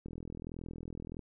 click train, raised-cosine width 3 ms, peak -30 dBFS, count 48, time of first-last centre 0.06-1.193 s, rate 41.5 Hz, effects none

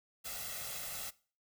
white noise with comb filter, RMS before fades -42 dBFS, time 0.24-1.11 s, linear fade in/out 20 ms, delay 1.5 ms, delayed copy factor +0.75, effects noise-tail reverb RT60 0.4 s tail -20 dB re dry

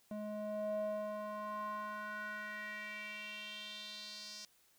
square tone with band-pass filter sweep, 210.7 Hz, G#3, 25 cents sharp, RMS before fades -43 dBFS, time 0.11-4.45 s, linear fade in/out 2 ms, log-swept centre 430 to 5300 Hz, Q 4, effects white hiss -70 dBFS RMS until 4.78 s

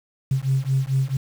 sine beating tone pair, 131.7 / 136.2 Hz, C3 / C#3, +12 / -30 cents, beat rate 4.5 Hz, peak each -21 dBFS, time 0.31-1.17 s, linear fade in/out 5 ms, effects tanh soft clip ceiling -12 dBFS + 7-bit

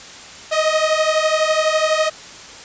sawtooth beating tone pair, 620 / 632 Hz, D#5 / D#5, -6 / +27 cents, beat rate 12 Hz, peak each -14 dBFS, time 0.51-2.1 s, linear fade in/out 20 ms, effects white hiss -37 dBFS RMS until 2.64 s + resampled to 16000 Hz

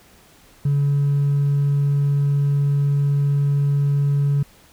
triangle tone with hard clipping, 142.1 Hz, C#3, 43 cents sharp, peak -15 dBFS, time 0.65-4.43 s, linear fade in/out 5 ms, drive 2 dB, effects pink hiss -51 dBFS RMS until 4.72 s

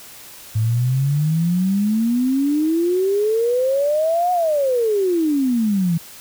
sine exponential two-way sweep, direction up then down, 107.2 to 731 to 161.7 Hz, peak -15 dBFS, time 0.55-5.98 s, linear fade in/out 10 ms, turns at 4.32 s, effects white hiss -40 dBFS RMS until 6.2 s

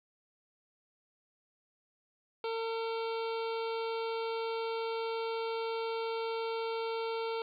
harmonic tone, 453.6 Hz, A#4, 47 cents flat, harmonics 1 / 2 / 3 / 5 / 6 / 7 / 8 / 9 / 10, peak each -34 / -40 / -44 / -48 / -50 / -51 / -52 / -53 / -54 dBFS, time 2.44-7.42 s, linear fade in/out 2 ms, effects 12-bit

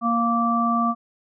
harmonic tone, 233.1 Hz, A#3, in tune, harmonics 1 / 3 / 5, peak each -22 / -26 / -21 dBFS, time 0.01-0.95 s, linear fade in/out 50 ms, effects none

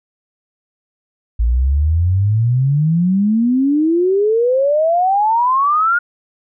sine exponential sweep, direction up, 55 to 1445 Hz, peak -11 dBFS, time 1.39-5.99 s, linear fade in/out 10 ms, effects none

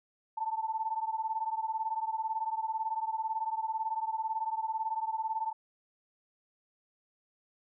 sine beating tone pair, 880 / 898 Hz, A5 / A5, 0 / +35 cents, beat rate 18 Hz, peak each -33 / -35 dBFS, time 0.37-5.53 s, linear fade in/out 10 ms, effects none

